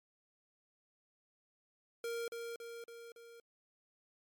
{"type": "tone with echo", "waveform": "square", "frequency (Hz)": 466.2, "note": "A#4", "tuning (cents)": 0, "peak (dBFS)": -38, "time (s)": [2.04, 2.28], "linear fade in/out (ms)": 2, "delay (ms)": 280, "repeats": 4, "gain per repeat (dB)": -4, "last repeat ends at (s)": 3.4, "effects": ["MP3 96 kbps"]}